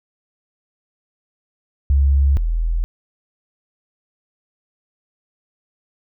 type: tone pair in turn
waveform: sine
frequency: 69.3 / 41.21 Hz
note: C#2 / E1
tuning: 0 / 0 cents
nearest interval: major sixth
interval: 900 cents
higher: first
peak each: -11 / -16 dBFS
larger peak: first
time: 1.9-2.37 / 2.37-2.84 s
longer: neither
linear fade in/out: 0 ms
effects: none